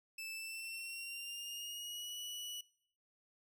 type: tone with pitch glide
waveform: sawtooth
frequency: 2637 to 2943 Hz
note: E7 to F#7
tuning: 0 to -10 cents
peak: -40 dBFS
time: 0.18-2.61 s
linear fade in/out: 5 ms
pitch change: +190 cents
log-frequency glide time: 0.33-2.17 s
effects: noise-tail reverb RT60 0.7 s tail -23 dB re dry